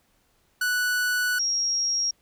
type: tone pair in turn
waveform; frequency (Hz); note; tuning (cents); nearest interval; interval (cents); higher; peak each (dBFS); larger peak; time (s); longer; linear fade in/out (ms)
45% pulse / sine; 1480 / 5602; F#6 / F8; 0 / +4; octave + major seventh; 2304; second; -22; neither; 0.61-1.39 / 1.39-2.11; first; 5
effects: pink hiss -66 dBFS RMS until 2.21 s